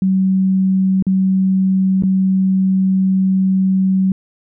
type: tone with dropouts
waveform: sine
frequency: 189.7 Hz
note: F#3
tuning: 43 cents sharp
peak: -11 dBFS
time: 0.02-4.12 s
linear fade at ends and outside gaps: 2 ms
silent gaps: 1.025-1.067 / 2.024-2.035 s
effects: none